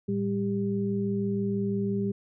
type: tone cluster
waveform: sine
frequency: 112.6 / 198.6 / 396.7 Hz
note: A2 / G3 / G4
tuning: +40 / +23 / +21 cents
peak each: -34 / -27 / -31 dBFS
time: 0.08-2.12 s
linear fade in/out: 10 ms
effects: none